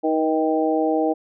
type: harmonic tone with a mistuned harmonic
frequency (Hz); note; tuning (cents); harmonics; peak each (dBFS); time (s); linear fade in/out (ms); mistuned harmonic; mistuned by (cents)
157.5; D#3; +21; 2 / 3 / 4 / 5; -21 / -23 / -24 / -25; 0.03-1.14; 20; 3; +24
effects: none